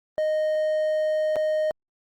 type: tone with dropouts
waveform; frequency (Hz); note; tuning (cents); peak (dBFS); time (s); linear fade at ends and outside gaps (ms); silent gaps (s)
triangle; 619; D#5; -9; -19; 0.18-1.71; 0; 1.358-1.365
effects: Opus 32 kbps